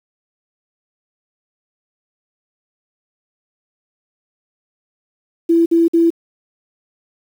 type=tone bursts; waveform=sine; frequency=334.2 Hz; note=E4; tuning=24 cents sharp; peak=-9 dBFS; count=3; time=5.49-6.104 s; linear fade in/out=10 ms; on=170 ms; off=52 ms; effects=7-bit